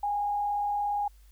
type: tone with frequency modulation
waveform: sine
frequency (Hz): 820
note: G#5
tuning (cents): -22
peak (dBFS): -26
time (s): 0.03-1.08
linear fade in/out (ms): 5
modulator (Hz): 37.2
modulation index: 0.34
effects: added 50 Hz sine -52 dBFS peak until 1.31 s + white hiss -66 dBFS RMS until 1.31 s